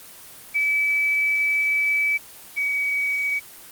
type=tone pair in turn; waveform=sine; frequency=2299 / 2267 Hz; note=D7 / C#7; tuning=-37 / +38 cents; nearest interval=unison; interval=25 cents; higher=first; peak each=-18 / -20 dBFS; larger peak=first; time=0.54-2.18 / 2.56-3.4 s; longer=first; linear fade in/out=20 ms; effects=white hiss -43 dBFS RMS until 3.71 s + Opus 24 kbps